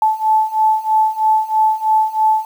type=beating tone pair; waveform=sine; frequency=869 / 872.1 Hz; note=A5 / A5; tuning=-22 / -16 cents; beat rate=3.1 Hz; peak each=-16 / -14 dBFS; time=0.02-2.45 s; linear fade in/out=2 ms; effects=7-bit